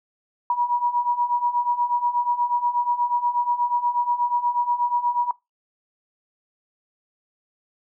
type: beating tone pair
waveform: sine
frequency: 960 / 968.3 Hz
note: B5 / B5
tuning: -49 / -34 cents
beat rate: 8.3 Hz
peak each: -24 / -21 dBFS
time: 0.5-5.31 s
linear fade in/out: 2 ms
effects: noise-tail reverb RT60 0.2 s tail -22 dB re dry